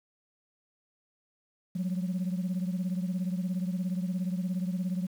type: beating tone pair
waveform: sine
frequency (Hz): 180 / 197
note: F#3 / G3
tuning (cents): -47 / +9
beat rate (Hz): 17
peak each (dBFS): -28 / -33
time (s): 1.75-5.07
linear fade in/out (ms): 10
effects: tanh soft clip ceiling -25 dBFS + 9-bit